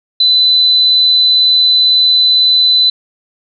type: tone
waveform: sine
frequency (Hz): 4009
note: B7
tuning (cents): +25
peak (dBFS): -6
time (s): 0.2-2.9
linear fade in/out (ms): 5
effects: none